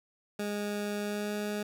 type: tone with pitch glide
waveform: 20% pulse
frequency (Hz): 206.4 to 208.2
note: G#3 to G#3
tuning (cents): -10 to +5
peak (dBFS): -27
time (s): 0.39-1.63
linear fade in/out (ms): 5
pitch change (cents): +15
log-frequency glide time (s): 1.02-1.32
effects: none